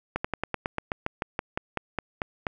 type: slowing click train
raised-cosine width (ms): 0.5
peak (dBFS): -12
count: 16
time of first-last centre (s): 0.16-2.468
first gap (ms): 85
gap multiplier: 1.08
effects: none